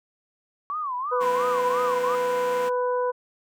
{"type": "tone with vibrato", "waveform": "sine", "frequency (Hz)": 1108.7, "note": "C#6", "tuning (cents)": 0, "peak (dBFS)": -26, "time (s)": [0.7, 2.15], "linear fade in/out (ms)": 0, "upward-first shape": "sine", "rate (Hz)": 2.9, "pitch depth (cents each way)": 210}
{"type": "harmonic tone", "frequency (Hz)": 496.4, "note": "B4", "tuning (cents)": 9, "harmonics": [1, 2, 3], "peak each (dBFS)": [-23, -27, -38], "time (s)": [1.11, 3.12], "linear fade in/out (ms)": 20}
{"type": "chord", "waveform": "5% pulse", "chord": "F suspended fourth", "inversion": "none", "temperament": "equal with one note detuned", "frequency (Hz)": [172.91, 233.1, 261.6], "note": ["F3", "Bb3", "C4"], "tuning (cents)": [-17, 0, 0], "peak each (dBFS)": -28, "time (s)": [1.2, 2.7], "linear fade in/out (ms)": 20}
{"effects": []}